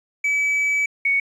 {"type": "tone pair in turn", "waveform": ["triangle", "sine"], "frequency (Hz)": [2291, 2227], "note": ["D7", "C#7"], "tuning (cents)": [-44, 7], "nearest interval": "unison", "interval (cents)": 49, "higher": "first", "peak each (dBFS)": -16, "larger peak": "neither", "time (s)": [[0.24, 0.86], [1.05, 1.2]], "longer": "first", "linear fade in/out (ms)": 5, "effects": ["resampled to 24000 Hz", "9-bit"]}